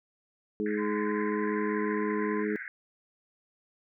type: harmonic tone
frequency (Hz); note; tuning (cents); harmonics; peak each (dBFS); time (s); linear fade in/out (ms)
105.3; G#2; +24; 2 / 3 / 4; -32 / -33 / -31; 0.6-2.56; 0
type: band-pass noise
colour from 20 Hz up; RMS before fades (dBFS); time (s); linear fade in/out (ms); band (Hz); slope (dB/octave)
pink; -40; 0.66-2.68; 2; 1500 to 2100; 96
type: tone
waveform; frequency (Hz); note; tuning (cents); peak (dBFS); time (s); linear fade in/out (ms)
sine; 1028; C6; -31; -36; 0.77-2.45; 50
effects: none